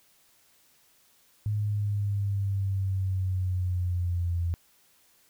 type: linear sweep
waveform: sine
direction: down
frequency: 105.6 to 84.9 Hz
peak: -25 dBFS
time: 1.46-4.54 s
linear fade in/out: 0 ms
effects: white hiss -63 dBFS RMS until 5.29 s